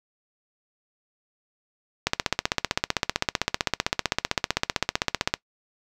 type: click train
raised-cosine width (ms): 0.2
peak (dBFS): -3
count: 52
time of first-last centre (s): 2.07-5.339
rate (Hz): 15.6
effects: noise-tail reverb RT60 0.1 s tail -22 dB re dry